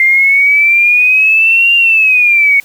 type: exponential two-way sweep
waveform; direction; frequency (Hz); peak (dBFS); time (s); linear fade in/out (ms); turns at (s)
sine; up then down; 2093 to 2794 to 2211; -5; 0-2.6; 2; 1.75
effects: white hiss -41 dBFS RMS until 2.64 s